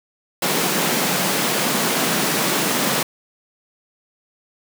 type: high-pass noise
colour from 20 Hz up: pink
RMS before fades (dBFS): -20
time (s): 0.42-3.03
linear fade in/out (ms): 5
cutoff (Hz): 150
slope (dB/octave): 48
effects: none